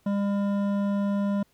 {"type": "tone with hard clipping", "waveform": "triangle", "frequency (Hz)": 201, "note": "G3", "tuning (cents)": 44, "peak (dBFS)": -25, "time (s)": [0.06, 1.43], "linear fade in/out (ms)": 5, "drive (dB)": 15, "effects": ["pink hiss -66 dBFS RMS until 1.53 s"]}